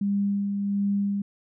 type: tone with tremolo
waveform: sine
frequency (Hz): 200.7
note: G3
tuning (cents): +41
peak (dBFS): -21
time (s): 0.01-1.22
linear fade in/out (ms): 5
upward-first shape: sine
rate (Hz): 1.4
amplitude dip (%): 35
effects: none